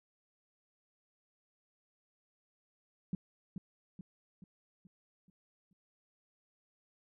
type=tone with echo; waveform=sine; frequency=183.8 Hz; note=F#3; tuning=11 cents flat; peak=-31 dBFS; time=3.13-3.15 s; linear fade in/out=2 ms; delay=430 ms; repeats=6; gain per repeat=-6 dB; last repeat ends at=5.73 s; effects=none